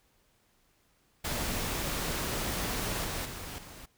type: noise with level steps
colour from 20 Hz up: pink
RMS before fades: -33 / -35 / -41 / -48 dBFS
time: 1.24-3.86 s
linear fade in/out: 10 ms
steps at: 3.04 / 3.25 / 3.58 s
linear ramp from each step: 5 ms
effects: pink hiss -69 dBFS RMS until 3.97 s